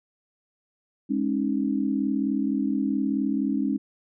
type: chord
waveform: sine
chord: Ab suspended fourth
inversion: none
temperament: equal with one note detuned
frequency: 207.7 / 272.1 / 311.1 Hz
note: Ab3 / Db4 / Eb4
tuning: 0 / -32 / 0 cents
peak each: -27 / -25 / -29 dBFS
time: 1.09-3.78 s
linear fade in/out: 20 ms
effects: none